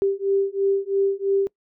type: beating tone pair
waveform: sine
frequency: 392 / 395 Hz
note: G4 / G4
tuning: 0 / +13 cents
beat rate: 3 Hz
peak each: -22 dBFS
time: 0.02-1.47 s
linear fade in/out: 0 ms
effects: noise-tail reverb RT60 0.1 s tail -23 dB re dry